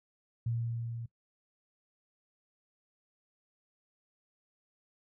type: tone with level ramp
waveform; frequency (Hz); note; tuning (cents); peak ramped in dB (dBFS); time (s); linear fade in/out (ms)
sine; 116.54; A#2; 0; -29 to -38; 0.46-1.06; 5
effects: noise-tail reverb RT60 0.1 s tail -21 dB re dry